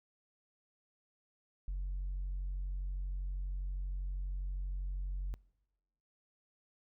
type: tone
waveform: sine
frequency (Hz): 46.25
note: F#1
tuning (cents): 0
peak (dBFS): -33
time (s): 1.68-5.34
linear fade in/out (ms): 0
effects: noise-tail reverb RT60 1.0 s tail -26 dB re dry + tanh soft clip ceiling -33 dBFS